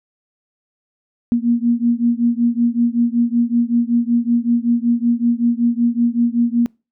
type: beating tone pair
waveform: sine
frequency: 234.4 / 239.7 Hz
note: A#3 / A#3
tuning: +10 / +48 cents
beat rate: 5.3 Hz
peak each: -16 / -17 dBFS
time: 1.32-6.66 s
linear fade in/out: 0 ms
effects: noise-tail reverb RT60 0.3 s tail -26 dB re dry